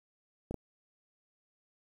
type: clicks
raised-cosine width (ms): 2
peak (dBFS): -24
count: 2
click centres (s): 0.51 / 0.543
effects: 9-bit